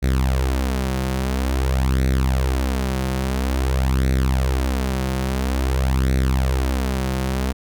sawtooth tone with flanger, 65.41 Hz, C2, in tune, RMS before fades -20 dBFS, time 0.02-7.53 s, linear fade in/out 20 ms, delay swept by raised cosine 0.49 to 5.59 ms, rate 0.49 Hz, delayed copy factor +0.7, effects none

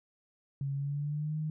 sine tone with pitch glide, 138.59 to 154.67 Hz, C#3 to D#3, 0 to -10 cents, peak -31 dBFS, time 0.61-1.5 s, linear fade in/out 2 ms, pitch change +190 cents, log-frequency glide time 0.74-1.37 s, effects none

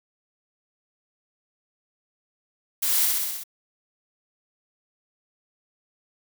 blue noise with echo, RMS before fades -24 dBFS, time 2.82-3.06 s, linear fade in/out 10 ms, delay 63 ms, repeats 6, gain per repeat -2 dB, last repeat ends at 3.438 s, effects none

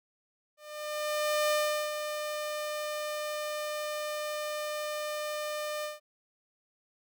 sawtooth tone with ADSR envelope, 602 Hz, D5, 43 cents sharp, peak -21 dBFS, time 0.57-6 s, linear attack 940 ms, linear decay 400 ms, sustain -8 dB, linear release 160 ms, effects none

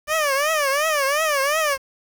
15% pulse tone with vibrato, 587.3 Hz, D5, in tune, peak -12 dBFS, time 0.07-1.78 s, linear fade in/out 50 ms, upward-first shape triangle, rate 2.8 Hz, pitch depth 180 cents each way, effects 7-bit

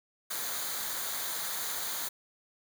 white noise with comb filter, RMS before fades -35 dBFS, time 0.3-2.09 s, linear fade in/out 10 ms, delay 0.37 ms, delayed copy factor -0.6, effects none

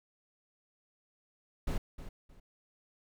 brown noise with echo, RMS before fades -32 dBFS, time 1.67-1.78 s, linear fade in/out 5 ms, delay 310 ms, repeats 2, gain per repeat -12 dB, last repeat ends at 2.4 s, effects none

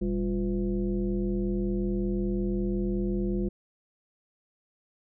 sine tone with frequency modulation, 196.7 Hz, G3, 6 cents sharp, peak -25 dBFS, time 0.01-3.49 s, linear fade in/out 10 ms, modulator 154 Hz, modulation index 1.2, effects none

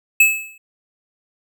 square tone with exponential decay, 2600 Hz, E7, 24 cents flat, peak -7 dBFS, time 0.2-0.58 s, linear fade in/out 5 ms, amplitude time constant 82 ms, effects none

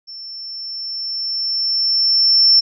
sine tone with level ramp, 5380 Hz, E8, 34 cents sharp, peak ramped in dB -31 to -7 dBFS, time 0.07-2.61 s, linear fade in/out 20 ms, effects none

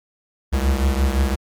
square beating tone pair, 66 / 71.8 Hz, C2 / D2, +16 / -39 cents, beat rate 5.8 Hz, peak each -18 / -22 dBFS, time 0.52-1.36 s, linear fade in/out 20 ms, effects MP3 96 kbps

